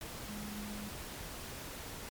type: tone in noise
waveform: sine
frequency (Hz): 207.7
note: G#3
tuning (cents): 0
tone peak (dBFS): -42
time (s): 0.29-0.89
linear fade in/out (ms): 2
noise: pink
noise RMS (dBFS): -45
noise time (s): 0.01-2.09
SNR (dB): 0
effects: MP3 96 kbps